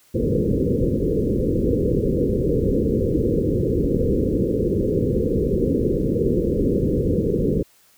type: low-pass noise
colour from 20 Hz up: white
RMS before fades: -20 dBFS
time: 0.14-7.63 s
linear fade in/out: 10 ms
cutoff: 510 Hz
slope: 96 dB/octave
effects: white hiss -56 dBFS RMS until 7.97 s